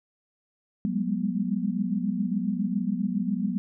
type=tone cluster; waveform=sine; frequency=181.9 / 199.6 / 206.9 / 243 Hz; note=F#3 / G3 / G#3 / B3; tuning=-29 / +32 / -6 / -28 cents; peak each=-30 dBFS; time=0.85-3.58 s; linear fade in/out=0 ms; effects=none